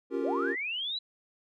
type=chord; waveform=triangle; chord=G half-diminished seventh; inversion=second; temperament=equal; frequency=277.2 / 349.2 / 392 / 466.2 Hz; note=Db4 / F4 / G4 / Bb4; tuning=0 / 0 / 0 / 0 cents; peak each=-32 dBFS; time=0.1-0.56 s; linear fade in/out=50 ms
type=linear sweep; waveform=sine; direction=up; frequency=323.6 to 4021 Hz; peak=-31 dBFS; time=0.21-0.99 s; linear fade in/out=10 ms
effects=none